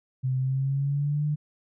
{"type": "tone with pitch glide", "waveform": "sine", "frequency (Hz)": [129.9, 149.22], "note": ["C3", "D3"], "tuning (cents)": [-12, 28], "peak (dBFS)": -23, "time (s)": [0.23, 1.36], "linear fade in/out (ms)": 20, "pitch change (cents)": 240, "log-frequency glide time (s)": [0.38, 1.25], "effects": []}